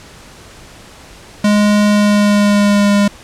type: tone with pitch glide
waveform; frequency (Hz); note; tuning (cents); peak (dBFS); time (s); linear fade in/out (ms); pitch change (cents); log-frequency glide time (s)
square; 207.7 to 203.2; G#3 to G#3; 0 to -38; -9; 1.44-3.08; 5; -38; 1.87-2.93
effects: pink hiss -38 dBFS RMS until 3.23 s + low-pass 9000 Hz 12 dB/octave